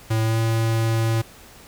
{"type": "tone with pitch glide", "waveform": "square", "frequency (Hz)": [111.3, 113.05], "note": ["A2", "A2"], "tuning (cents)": [20, 47], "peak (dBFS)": -19, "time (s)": [0.1, 1.22], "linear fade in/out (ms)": 10, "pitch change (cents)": 27, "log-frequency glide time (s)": [0.23, 0.38], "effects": ["pink hiss -46 dBFS RMS until 1.67 s"]}